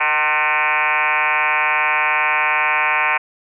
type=tone with frequency modulation; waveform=sine; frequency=1661.2 Hz; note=G#6; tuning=in tune; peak=-14 dBFS; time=0-3.18 s; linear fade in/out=10 ms; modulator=150 Hz; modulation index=5.8; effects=none